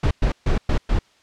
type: noise bursts at uneven times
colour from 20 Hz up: brown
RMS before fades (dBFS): -18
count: 5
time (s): 0.03-0.11 / 0.22-0.32 / 0.46-0.58 / 0.69-0.78 / 0.89-0.99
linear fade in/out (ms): 5
effects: white hiss -57 dBFS RMS until 1.22 s + low-pass 5000 Hz 12 dB/octave